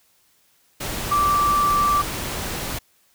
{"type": "tone in noise", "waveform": "sine", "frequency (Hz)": 1168, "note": "D6", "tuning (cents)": -10, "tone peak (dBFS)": -16, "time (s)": [1.11, 2.02], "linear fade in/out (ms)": 10, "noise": "pink", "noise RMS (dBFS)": -28, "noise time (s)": [0.8, 2.79], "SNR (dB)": 9, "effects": ["white hiss -61 dBFS RMS until 3.14 s"]}